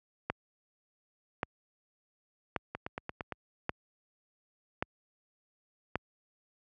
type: two click trains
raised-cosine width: 0.5 ms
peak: -15 / -21 dBFS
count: 6 / 6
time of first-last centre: 0.3-5.956 / 2.75-3.323 s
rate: 0.884 / 8.73 Hz
effects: high-pass 60 Hz 12 dB/octave